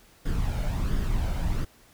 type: noise with flanger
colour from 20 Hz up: brown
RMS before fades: -26 dBFS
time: 0.25-1.65 s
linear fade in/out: 10 ms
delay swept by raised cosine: 0.59 to 1.38 ms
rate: 1.4 Hz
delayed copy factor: +0.5
effects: pink hiss -57 dBFS RMS until 1.93 s